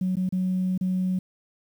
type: tone with dropouts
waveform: sine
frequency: 185 Hz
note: F#3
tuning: in tune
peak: -21 dBFS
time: 0.01-1.19 s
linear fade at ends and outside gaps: 5 ms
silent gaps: 0.156-0.168 / 0.291-0.324 / 0.778-0.81 s
effects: tanh soft clip ceiling -18 dBFS + 9-bit